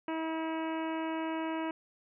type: harmonic tone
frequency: 321.7 Hz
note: E4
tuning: 42 cents flat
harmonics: 1 / 2 / 3 / 4 / 5 / 6 / 7 / 8 / 9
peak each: -34 / -40 / -39 / -47 / -47 / -51 / -49 / -51 / -52 dBFS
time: 0.08-1.71 s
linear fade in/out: 2 ms
effects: none